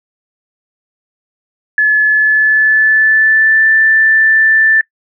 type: tone with pitch glide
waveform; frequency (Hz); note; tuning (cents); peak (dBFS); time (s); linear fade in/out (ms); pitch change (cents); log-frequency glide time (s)
sine; 1716 to 1767.3; A6 to A6; -44 to +7; -6; 1.78-4.81; 2; +51; 2.03-3.68
effects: noise-tail reverb RT60 0.1 s tail -23 dB re dry